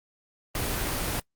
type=noise; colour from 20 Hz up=pink; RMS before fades=-29 dBFS; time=0.55-1.2 s; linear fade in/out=2 ms; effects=noise-tail reverb RT60 0.1 s tail -24 dB re dry + Opus 24 kbps